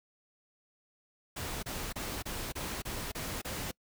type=noise bursts; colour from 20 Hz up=pink; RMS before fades=-38 dBFS; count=8; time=1.36-3.716 s; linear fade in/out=10 ms; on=270 ms; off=28 ms; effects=noise-tail reverb RT60 0.1 s tail -26 dB re dry